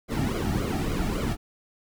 brown noise with flanger, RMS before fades -27 dBFS, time 0.08-1.37 s, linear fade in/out 50 ms, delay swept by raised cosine 1.1 to 2 ms, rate 3.6 Hz, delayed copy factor -0.8, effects none

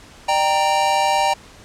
square chord, G minor, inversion second, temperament equal with one note detuned, 600.4 / 784 / 932.3 Hz, D5 / G5 / Bb5, +38 / 0 / 0 cents, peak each -24 / -19 / -20 dBFS, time 0.28-1.34 s, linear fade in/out 10 ms, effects pink hiss -44 dBFS RMS until 1.64 s + low-pass 8000 Hz 12 dB/octave

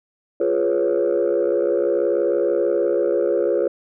sine chord, C# dominant seventh, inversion first, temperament equal, 349.2 / 415.3 / 493.9 / 554.4 Hz, E#4 / G#4 / B4 / C#5, 0 / 0 / 0 / 0 cents, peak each -21 dBFS, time 0.4-3.68 s, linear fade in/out 5 ms, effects tanh soft clip ceiling -11 dBFS

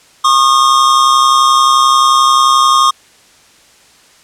square tone pair together, 1088 / 1219.4 Hz, C#6 / D#6, -33 / -35 cents, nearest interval major second, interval 198 cents, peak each -10 dBFS, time 0.24-2.91 s, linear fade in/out 10 ms, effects white hiss -45 dBFS RMS until 4.23 s + low-pass 8000 Hz 12 dB/octave

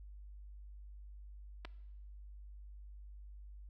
clicks, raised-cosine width 0.3 ms, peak -30 dBFS, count 2, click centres 1.649 / 1.652 s, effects noise-tail reverb RT60 1.0 s tail -20 dB re dry + added 50 Hz sine -49 dBFS peak until 3.69 s

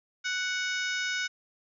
harmonic tone with a mistuned harmonic, 742 Hz, F#5, 5 cents sharp, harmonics 2 / 3 / 4 / 5 / 6 / 7 / 8 / 9, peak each -31 / -35 / -40 / -38 / -48 / -39 / -43 / -45 dBFS, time 0.24-1.28 s, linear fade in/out 20 ms, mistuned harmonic 4, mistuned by -21 cents, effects none

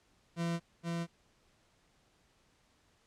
40% pulse tone with echo, 169 Hz, E3, 43 cents sharp, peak -31 dBFS, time 0.36-0.6 s, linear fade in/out 50 ms, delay 470 ms, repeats 1, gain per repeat -2 dB, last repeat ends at 1.07 s, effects pink hiss -70 dBFS RMS until 3.06 s + low-pass 8000 Hz 12 dB/octave

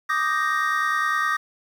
triangle chord, Eb major seventh, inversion third, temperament equal, 1174.7 / 1244.5 / 1568 / 1864.7 Hz, D6 / Eb6 / G6 / Bb6, 0 / 0 / 0 / 0 cents, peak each -25 / -23 / -27 / -23 dBFS, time 0.09-1.37 s, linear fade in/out 10 ms, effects 8-bit

